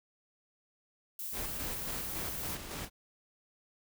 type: noise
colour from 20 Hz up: violet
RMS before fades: -40 dBFS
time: 1.19-2.55 s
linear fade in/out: 2 ms
type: noise with tremolo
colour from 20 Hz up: pink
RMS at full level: -40 dBFS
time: 1.32-2.9 s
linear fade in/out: 50 ms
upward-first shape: square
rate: 3.6 Hz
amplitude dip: 40%
effects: none